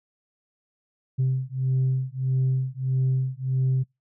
sine beating tone pair, 130 / 131.6 Hz, C3 / C3, -11 / +10 cents, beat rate 1.6 Hz, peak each -23 / -23 dBFS, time 1.18-3.84 s, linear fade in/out 20 ms, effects noise-tail reverb RT60 0.2 s tail -26 dB re dry + tanh soft clip ceiling -17 dBFS

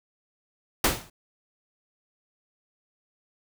pink noise with exponential decay, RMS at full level -17 dBFS, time 0.84-1.1 s, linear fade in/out 5 ms, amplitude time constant 56 ms, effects none

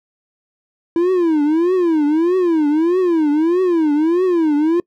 triangle tone with vibrato, 329.8 Hz, E4, 1 cent sharp, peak -10 dBFS, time 0.96-4.8 s, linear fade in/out 2 ms, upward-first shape triangle, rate 1.6 Hz, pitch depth 240 cents each way, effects noise-tail reverb RT60 0.1 s tail -25 dB re dry

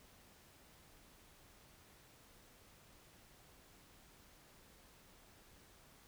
silence, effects pink hiss -64 dBFS RMS until 6.07 s

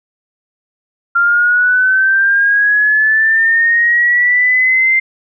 sine linear sweep, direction up, 1384 to 2093 Hz, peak -8 dBFS, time 1.15-5 s, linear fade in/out 10 ms, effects none

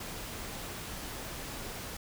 pink noise, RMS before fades -41 dBFS, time 0-1.97 s, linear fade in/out 5 ms, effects none

